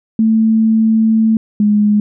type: tone pair in turn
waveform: sine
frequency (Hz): 221.7 / 208.7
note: A3 / G#3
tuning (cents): +13 / +9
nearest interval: minor second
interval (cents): 104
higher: first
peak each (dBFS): -8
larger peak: neither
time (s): 0.19-1.37 / 1.6-2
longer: first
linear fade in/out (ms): 2
effects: none